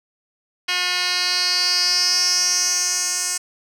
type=tone with band-pass filter sweep; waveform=10% pulse; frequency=360.1 Hz; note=F#4; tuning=47 cents flat; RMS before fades=-20 dBFS; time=0.68-3.38 s; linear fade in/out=10 ms; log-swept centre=3500 to 7400 Hz; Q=5.1; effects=none